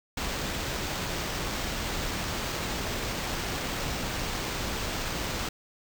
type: noise with sample-and-hold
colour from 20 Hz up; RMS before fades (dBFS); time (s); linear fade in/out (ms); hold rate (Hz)
pink; -32; 0.17-5.49; 5; 11025
effects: none